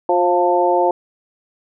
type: harmonic tone with a mistuned harmonic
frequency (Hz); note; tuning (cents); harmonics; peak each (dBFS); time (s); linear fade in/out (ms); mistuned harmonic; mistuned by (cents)
177.5; F3; +28; 2 / 3 / 4 / 5; -18 / -18 / -18 / -18; 0.09-0.91; 2; 4; -25
effects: none